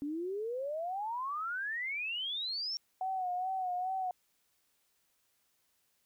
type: exponential sweep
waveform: sine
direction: up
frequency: 279.5 to 5600 Hz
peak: -34 dBFS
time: 0.02-2.77 s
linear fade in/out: 0 ms
type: tone with vibrato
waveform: sine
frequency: 740 Hz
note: F#5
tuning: in tune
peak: -32 dBFS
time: 3.01-4.11 s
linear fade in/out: 2 ms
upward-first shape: sine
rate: 2.4 Hz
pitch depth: 56 cents each way
effects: white hiss -75 dBFS RMS until 6.05 s